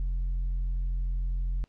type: tone with tanh clipping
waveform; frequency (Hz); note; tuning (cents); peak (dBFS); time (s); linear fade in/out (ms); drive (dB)
triangle; 43.65; F1; 0; -27; 0-1.64; 0; 8
effects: pink hiss -70 dBFS RMS until 1.68 s + low-pass 5000 Hz 12 dB/octave